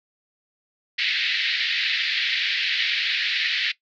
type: band-pass noise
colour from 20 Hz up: pink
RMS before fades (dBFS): -24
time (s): 0.98-3.72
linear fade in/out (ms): 10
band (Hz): 1800 to 4400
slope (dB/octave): 48
effects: noise-tail reverb RT60 0.1 s tail -17 dB re dry